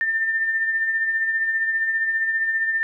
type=tone with tremolo; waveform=sine; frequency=1797 Hz; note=A6; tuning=36 cents sharp; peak=-17 dBFS; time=0.01-2.83 s; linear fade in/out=0 ms; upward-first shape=triangle; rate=15 Hz; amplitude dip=50%; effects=none